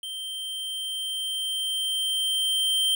square tone with level ramp, 3136 Hz, G7, in tune, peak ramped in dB -33 to -21 dBFS, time 0.03-2.95 s, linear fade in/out 2 ms, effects none

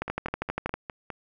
two click trains, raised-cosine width 0.5 ms, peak -19 / -13 dBFS, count 6 / 10, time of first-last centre 0.08-1.102 / 0.02-0.74 s, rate 4.89 / 12.5 Hz, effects none

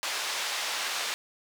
white band-pass noise, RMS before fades -32 dBFS, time 0.03-1.14 s, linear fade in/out 0 ms, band 660 to 4900 Hz, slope 12 dB/octave, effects none

